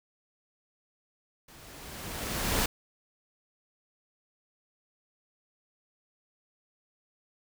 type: noise with level ramp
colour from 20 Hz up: pink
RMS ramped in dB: -53 to -26 dBFS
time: 1.48-2.66 s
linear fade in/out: 5 ms
effects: none